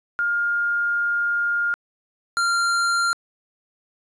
sine / square tone pair in turn, 1412 / 1386.9 Hz, F6 / F6, +19 / -12 cents, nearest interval unison, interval 31 cents, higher first, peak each -19 / -19 dBFS, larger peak neither, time 0.19-1.74 / 2.37-3.13 s, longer first, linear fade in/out 0 ms, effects resampled to 22050 Hz + 10-bit

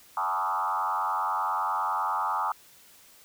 sine tone with frequency modulation, 1046.5 Hz, C6, in tune, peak -25 dBFS, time 0.17-2.52 s, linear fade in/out 2 ms, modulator 89.9 Hz, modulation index 3, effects white hiss -55 dBFS RMS until 3.24 s

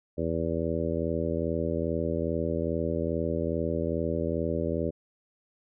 harmonic tone, 82.41 Hz, E2, in tune, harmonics 1 / 2 / 3 / 4 / 5 / 6 / 7, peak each -34 / -34 / -34 / -34 / -34 / -34 / -34 dBFS, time 0.17-4.91 s, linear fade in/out 20 ms, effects none

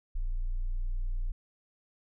sine tone, 29.77 Hz, A#0, 37 cents sharp, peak -26 dBFS, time 0.15-1.32 s, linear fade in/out 10 ms, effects tanh soft clip ceiling -27 dBFS

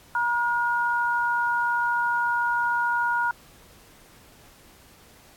sine tone pair together, 953.4 / 1433 Hz, A#5 / F6, +39 / +44 cents, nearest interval perfect fifth, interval 705 cents, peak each -24 dBFS, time 0.15-3.31 s, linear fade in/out 2 ms, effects pink hiss -53 dBFS RMS until 5.36 s + AAC 64 kbps

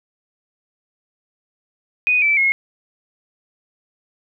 sine tone with pitch steps, 2486 / 2320 / 2164 Hz, D#7 / D7 / C#7, -2 / -22 / -42 cents, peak -13 dBFS, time 2.07-2.52 s, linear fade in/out 0 ms, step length 150 ms, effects none

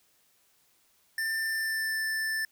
square tone with pitch glide, 1788 to 1765.4 Hz, A6 to A6, +27 to +5 cents, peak -29 dBFS, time 1.18-2.45 s, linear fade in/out 2 ms, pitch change -22 cents, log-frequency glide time 1.39-2.03 s, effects white hiss -67 dBFS RMS until 2.51 s

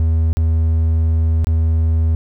triangle tone with dropouts, 80.7 Hz, E2, 36 cents flat, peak -10 dBFS, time 0-2.15 s, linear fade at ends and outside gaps 0 ms, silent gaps 0.33-0.37 / 1.445-1.47 s, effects none

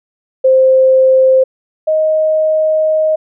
sine tone pair in turn, 523.3 / 625.6 Hz, C5 / D#5, 0 / +9 cents, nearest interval minor third, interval 309 cents, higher second, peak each -5 / -9 dBFS, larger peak first, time 0.44-1.44 / 1.87-3.16 s, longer second, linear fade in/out 10 ms, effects none

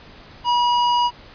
square tone, 966 Hz, B5, 39 cents flat, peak -16 dBFS, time 0.44-1.11 s, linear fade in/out 50 ms, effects pink hiss -44 dBFS RMS until 1.34 s + resampled to 11025 Hz

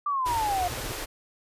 sine exponential sweep, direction down, 1189 to 698.5 Hz, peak -24 dBFS, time 0.06-0.68 s, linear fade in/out 5 ms
pink band-stop noise, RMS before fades -34 dBFS, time 0.25-1.06 s, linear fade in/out 20 ms, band 120 to 280 Hz, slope 96 dB/octave
sawtooth tone bursts, 122.4 Hz, B2, 15 cents flat, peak -32 dBFS, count 4, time 0.71-0.926 s, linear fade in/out 5 ms, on 36 ms, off 24 ms
effects resampled to 32000 Hz

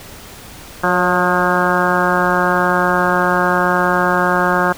harmonic tone with a mistuned harmonic, 179 Hz, F3, 43 cents sharp, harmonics 1 / 2 / 3 / 4 / 5 / 6 / 7 / 8 / 9, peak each -21 / -21 / -21 / -21 / -21 / -21 / -21 / -21 / -21 dBFS, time 0.83-4.73 s, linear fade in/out 10 ms, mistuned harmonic 3, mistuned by +36 cents, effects pink hiss -36 dBFS RMS until 4.77 s

